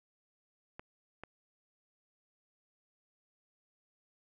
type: clicks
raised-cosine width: 0.5 ms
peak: -29 dBFS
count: 2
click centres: 0.795 / 1.236 s
effects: none